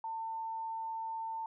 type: tone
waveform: sine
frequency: 898 Hz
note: A5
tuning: 35 cents sharp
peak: -36 dBFS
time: 0.04-1.46 s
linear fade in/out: 2 ms
effects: none